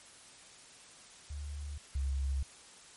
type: tone pair in turn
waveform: sine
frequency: 72.8 / 68.07 Hz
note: D2 / C#2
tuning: -15 / -31 cents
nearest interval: minor second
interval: 116 cents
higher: first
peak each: -38 / -30 dBFS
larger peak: second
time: 1.3-1.78 / 1.95-2.43 s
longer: neither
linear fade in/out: 5 ms
effects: white hiss -55 dBFS RMS until 2.96 s + MP3 48 kbps